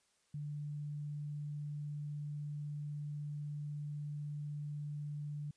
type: tone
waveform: sine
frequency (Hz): 147.3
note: D3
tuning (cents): +6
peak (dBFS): -39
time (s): 0.34-5.51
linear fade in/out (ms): 5
effects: white hiss -75 dBFS RMS until 5.56 s + resampled to 22050 Hz